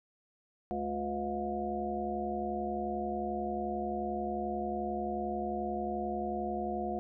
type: harmonic tone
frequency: 71.3 Hz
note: C#2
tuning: 49 cents sharp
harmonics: 1 / 3 / 5 / 7 / 9 / 10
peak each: -46 / -38 / -38 / -43 / -43 / -36 dBFS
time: 0.71-6.99 s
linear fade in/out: 0 ms
effects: none